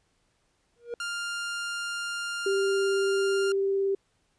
triangle tone with exponential growth, 474.4 Hz, A#4, 30 cents sharp, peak -26 dBFS, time 0.76-0.94 s, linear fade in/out 1 ms, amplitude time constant 37 ms
sawtooth tone, 1400 Hz, F6, 4 cents sharp, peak -27 dBFS, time 1-3.52 s, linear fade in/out 2 ms
sine tone with vibrato, 392 Hz, G4, in tune, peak -23 dBFS, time 2.46-3.95 s, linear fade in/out 5 ms, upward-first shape sine, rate 18 Hz, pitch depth 8 cents each way
effects pink hiss -71 dBFS RMS until 4.38 s + resampled to 22050 Hz

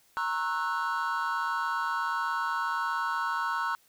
triangle chord, F# dominant seventh, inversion first, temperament equal with one note detuned, 932.3 / 1089.1 / 1318.5 / 1480 Hz, A#5 / C#6 / E6 / F#6, 0 / -31 / 0 / 0 cents, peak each -31 dBFS, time 0.17-3.75 s, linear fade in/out 0 ms, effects tanh soft clip ceiling -18 dBFS + white hiss -64 dBFS RMS until 3.88 s

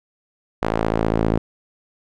sawtooth tone with band-pass filter sweep, 55 Hz, A1, in tune, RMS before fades -20 dBFS, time 0.62-1.38 s, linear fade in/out 5 ms, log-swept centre 750 to 320 Hz, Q 0.74, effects none

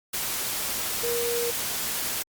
sine tone in noise, 473.6 Hz, A#4, 27 cents sharp, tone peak -26 dBFS, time 1.03-1.51 s, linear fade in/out 10 ms, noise white, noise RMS -29 dBFS, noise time 0.13-2.23 s, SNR 0 dB, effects Opus 48 kbps

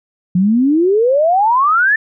sine exponential sweep, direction up, 174.2 to 1800 Hz, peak -9 dBFS, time 0.35-1.96 s, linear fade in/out 5 ms, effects none

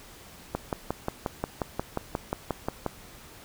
click train, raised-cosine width 1 ms, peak -13 dBFS, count 14, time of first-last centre 0.55-2.863 s, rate 5.62 Hz, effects pink hiss -49 dBFS RMS until 3.44 s

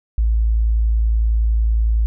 sine tone, 55.4 Hz, A1, 13 cents sharp, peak -13 dBFS, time 0.18-2.06 s, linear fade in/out 0 ms, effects none

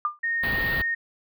sine tone with exponential decay, 1200 Hz, D6, 37 cents sharp, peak -18 dBFS, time 0.05-0.19 s, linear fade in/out 1 ms, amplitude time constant 30 ms
sine tone, 1849 Hz, A#6, 15 cents flat, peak -23 dBFS, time 0.23-0.95 s, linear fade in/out 10 ms
pink band-stop noise, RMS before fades -31 dBFS, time 0.43-0.82 s, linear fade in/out 5 ms, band 4600 to 13000 Hz, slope 96 dB/octave
effects none

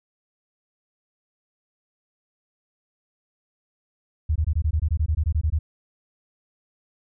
sine tone bursts, 77.78 Hz, D#2, in tune, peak -18 dBFS, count 15, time 4.29-5.59 s, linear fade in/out 10 ms, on 68 ms, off 20 ms, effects none

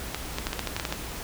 clicks, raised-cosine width 0.2 ms, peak -11 dBFS, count 10, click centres 0.146 / 0.385 / 0.469 / 0.531 / 0.593 / 0.673 / 0.765 / 0.798 / 0.852 / 0.925 s, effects added 60 Hz sine -41 dBFS peak until 1.23 s + pink hiss -37 dBFS RMS until 1.23 s

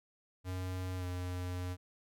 square tone with pitch glide, 92.1 to 90.1 Hz, F#2 to F#2, -7 to -45 cents, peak -37 dBFS, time 0.44-1.77 s, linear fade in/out 50 ms, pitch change -38 cents, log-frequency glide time 0.97-1.05 s, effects none

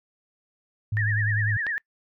sine tone, 106.1 Hz, G#2, 38 cents sharp, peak -23 dBFS, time 0.92-1.57 s, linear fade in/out 5 ms
sine tone with vibrato, 1760 Hz, A6, in tune, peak -25 dBFS, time 0.97-1.78 s, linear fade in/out 0 ms, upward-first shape triangle, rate 10 Hz, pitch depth 160 cents each way
click, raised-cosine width 0.3 ms, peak -18 dBFS, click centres 1.667 s
effects noise-tail reverb RT60 0.1 s tail -24 dB re dry

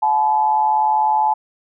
sine tone with amplitude modulation, 862 Hz, A5, 36 cents flat, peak -10 dBFS, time 0.02-1.34 s, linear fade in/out 10 ms, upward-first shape sine, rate 140 Hz, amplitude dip 70%, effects none

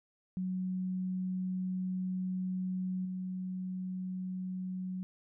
sine tone with level steps, 185 Hz, F#3, in tune, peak -32 / -35 dBFS, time 0.37-5.03 s, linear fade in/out 0 ms, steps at 3.05 s, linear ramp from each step 5 ms, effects none

